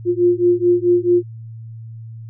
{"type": "beating tone pair", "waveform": "sine", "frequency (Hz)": [350, 354.6], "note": ["F4", "F4"], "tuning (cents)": [4, 26], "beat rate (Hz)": 4.6, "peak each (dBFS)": -15, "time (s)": [0.05, 1.23], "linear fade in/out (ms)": 50, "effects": ["added 113 Hz sine -31 dBFS peak until 2.29 s"]}